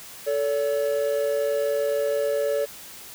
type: tone pair together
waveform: triangle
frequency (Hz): 440 / 569.4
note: A4 / C#5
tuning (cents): 0 / +46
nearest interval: major third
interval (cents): 446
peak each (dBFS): -24 / -21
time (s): 0.26-2.66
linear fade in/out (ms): 20
effects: white hiss -42 dBFS RMS until 3.14 s